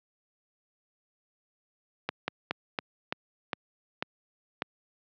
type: slowing click train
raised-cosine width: 0.3 ms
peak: -12 dBFS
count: 8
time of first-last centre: 2.09-4.621 s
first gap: 190 ms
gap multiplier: 1.21
effects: high-pass 150 Hz 12 dB/octave + low-pass 4000 Hz 12 dB/octave